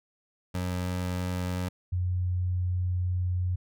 25% pulse / sine tone pair in turn, 90.3 / 90.3 Hz, F#2 / F#2, -42 / -42 cents, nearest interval unison, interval 0 cents, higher neither, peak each -25 dBFS, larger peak neither, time 0.54-1.69 / 1.92-3.56 s, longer second, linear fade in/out 10 ms, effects none

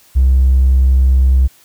triangle tone with tanh clipping, 65.1 Hz, C2, 8 cents flat, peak -6 dBFS, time 0.15-1.48 s, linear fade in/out 20 ms, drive 1 dB, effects white hiss -48 dBFS RMS until 1.64 s

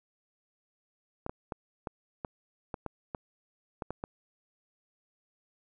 clicks, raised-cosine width 1 ms, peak -21 dBFS, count 11, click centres 1.264 / 1.295 / 1.522 / 1.872 / 2.248 / 2.742 / 2.863 / 3.148 / 3.822 / 3.906 / 4.039 s, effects none

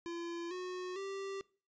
square tone with pitch steps, 340.6 / 365 / 391.2 Hz, F4 / F#4 / G4, -43 / -24 / -4 cents, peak -40 dBFS, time 0.06-1.41 s, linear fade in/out 0 ms, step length 450 ms, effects noise-tail reverb RT60 0.4 s tail -22 dB re dry + resampled to 16000 Hz

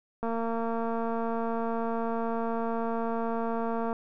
click train, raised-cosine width 1 ms, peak -19 dBFS, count 848, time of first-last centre 0.23-3.929 s, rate 229 Hz, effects none

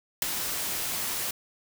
white noise with ADSR envelope, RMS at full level -21 dBFS, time 0.22-1.31 s, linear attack 3 ms, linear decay 9 ms, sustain -10 dB, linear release 4 ms, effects none

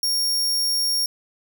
sawtooth tone, 5550 Hz, F8, 12 cents flat, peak -17 dBFS, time 0.03-1.06 s, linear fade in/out 2 ms, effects none

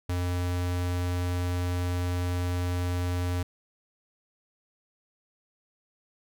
square tone, 89 Hz, F2, 33 cents sharp, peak -27 dBFS, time 0.09-3.43 s, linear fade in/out 5 ms, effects none

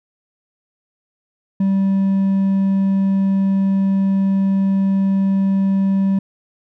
triangle tone with hard clipping, 194.2 Hz, G3, 16 cents flat, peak -14 dBFS, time 1.6-6.19 s, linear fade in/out 5 ms, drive 5 dB, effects none

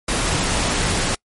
pink noise, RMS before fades -20 dBFS, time 0.08-1.15 s, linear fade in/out 5 ms, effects noise-tail reverb RT60 0.1 s tail -26 dB re dry + MP3 48 kbps

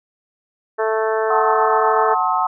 harmonic tone, 220 Hz, A3, in tune, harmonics 2 / 3 / 4 / 5 / 6 / 7 / 8, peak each -19 / -23 / -25 / -27 / -29 / -30 / -31 dBFS, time 0.78-2.15 s, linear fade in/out 20 ms
sine chord, F# diminished seventh, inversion none, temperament just, 740 / 888 / 1065.6 / 1278.7 Hz, F#5 / A5 / C6 / Eb6, 0 / +16 / +31 / +47 cents, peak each -21 dBFS, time 1.3-2.47 s, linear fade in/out 5 ms
effects none

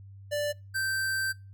square tone pair in turn, 587.3 / 1558.9 Hz, D5 / G6, 0 / -10 cents, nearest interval octave + perfect fourth, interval 1690 cents, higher second, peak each -28 dBFS, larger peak neither, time 0.31-0.53 / 0.74-1.33 s, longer second, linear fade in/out 20 ms, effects noise-tail reverb RT60 0.3 s tail -25 dB re dry + added 98 Hz sine -45 dBFS peak until 1.53 s

